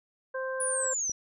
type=harmonic tone; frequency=523.3 Hz; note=C5; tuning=in tune; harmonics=1 / 2 / 3; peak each=-32 / -39 / -37 dBFS; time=0.34-0.94 s; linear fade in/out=10 ms
type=linear sweep; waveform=sine; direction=down; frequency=9910 to 5740 Hz; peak=-28 dBFS; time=0.6-1.12 s; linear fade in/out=5 ms
type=click; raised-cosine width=2 ms; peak=-31 dBFS; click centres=1.096 s
effects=none